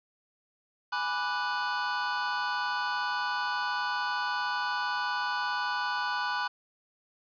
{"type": "chord", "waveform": "square", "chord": "G# half-diminished seventh", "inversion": "none", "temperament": "equal", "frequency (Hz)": [830.6, 987.8, 1174.7, 1480], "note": ["G#5", "B5", "D6", "F#6"], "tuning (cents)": [0, 0, 0, 0], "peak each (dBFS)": [-37, -34, -38, -33], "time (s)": [0.92, 6.48], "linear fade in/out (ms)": 10, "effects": ["resampled to 11025 Hz", "9-bit"]}